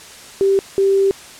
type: tone pair in turn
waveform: sine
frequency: 391.1 / 391.1 Hz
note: G4 / G4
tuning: -4 / -4 cents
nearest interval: unison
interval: 0 cents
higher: neither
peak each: -11 dBFS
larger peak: neither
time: 0.41-0.59 / 0.78-1.11 s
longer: second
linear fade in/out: 0 ms
effects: white hiss -38 dBFS RMS until 1.39 s + low-pass 9000 Hz 12 dB/octave